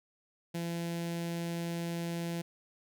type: tone with notch filter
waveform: sawtooth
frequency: 169.5 Hz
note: E3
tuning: 49 cents sharp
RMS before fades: -36 dBFS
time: 0.54-2.42 s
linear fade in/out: 10 ms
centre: 1200 Hz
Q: 1.6
effects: none